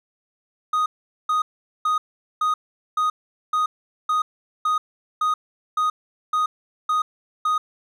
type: tone bursts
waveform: triangle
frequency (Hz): 1244.5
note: D#6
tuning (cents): 0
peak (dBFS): -16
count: 13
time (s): 0.73-7.58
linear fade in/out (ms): 5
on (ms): 130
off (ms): 430
effects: none